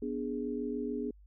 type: chord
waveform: sine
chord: G# diminished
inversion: first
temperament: equal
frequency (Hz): 246.9 / 293.7 / 415.3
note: B3 / D4 / G#4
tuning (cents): 0 / 0 / 0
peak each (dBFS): -36 / -38 / -37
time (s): 0.02-1.11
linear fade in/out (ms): 5
effects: added 50 Hz sine -54 dBFS peak until 1.26 s